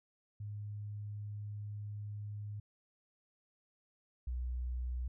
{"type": "tone pair in turn", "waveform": "sine", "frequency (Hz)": [103.9, 61.78], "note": ["G#2", "B1"], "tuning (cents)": [1, 1], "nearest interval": "major sixth", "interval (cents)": 900, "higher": "first", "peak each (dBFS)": [-40, -35], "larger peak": "second", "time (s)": [[0.4, 2.6], [4.27, 5.08]], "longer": "first", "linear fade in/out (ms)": 5, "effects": []}